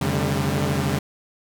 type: tone cluster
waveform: sawtooth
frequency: 86.5 / 136 / 148.8 / 199.2 / 222 Hz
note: F2 / C#3 / D3 / G3 / A3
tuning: -16 / -33 / +23 / +28 / +16 cents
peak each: -25 / -21 / -22 / -23 / -28 dBFS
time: 0.01-0.99 s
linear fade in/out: 5 ms
effects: none